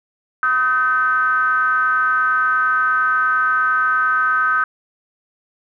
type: ring-modulated tone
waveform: triangle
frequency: 135.7 Hz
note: C#3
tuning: 36 cents flat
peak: -9 dBFS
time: 0.43-4.64 s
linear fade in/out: 2 ms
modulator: 1400 Hz
effects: none